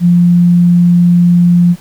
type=tone; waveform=sine; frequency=174.61 Hz; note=F3; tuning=in tune; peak=-4 dBFS; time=0-1.76 s; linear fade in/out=50 ms; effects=pink hiss -40 dBFS RMS until 1.8 s